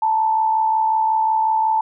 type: tone pair together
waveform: sine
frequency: 880 / 945.5 Hz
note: A5 / A#5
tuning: 0 / +24 cents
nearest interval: minor second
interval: 124 cents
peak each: -15 / -26 dBFS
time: 0.02-1.81 s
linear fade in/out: 5 ms
effects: none